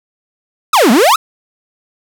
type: exponential two-way sweep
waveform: 45% pulse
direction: down then up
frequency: 1371 to 203.4 to 1371 Hz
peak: -6 dBFS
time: 0.73-1.16 s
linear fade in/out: 5 ms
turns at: 0.91 s
effects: none